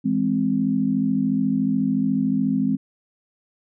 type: chord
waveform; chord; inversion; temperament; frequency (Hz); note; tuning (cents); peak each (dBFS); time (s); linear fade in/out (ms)
sine; E augmented; none; equal; 164.81 / 207.7 / 261.6; E3 / G#3 / B#3; 0 / 0 / 0; -27 / -22 / -21; 0.04-2.77; 20
effects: none